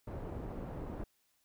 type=low-pass noise; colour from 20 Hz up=pink; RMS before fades=-42 dBFS; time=0.07-1.04 s; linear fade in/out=5 ms; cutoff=710 Hz; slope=12 dB/octave; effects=white hiss -75 dBFS RMS until 1.44 s